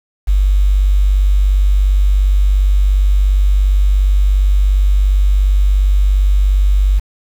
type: tone with quantisation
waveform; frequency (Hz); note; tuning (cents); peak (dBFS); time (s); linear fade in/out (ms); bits
sine; 48.6; G1; -14; -8; 0.27-7; 20; 6
effects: none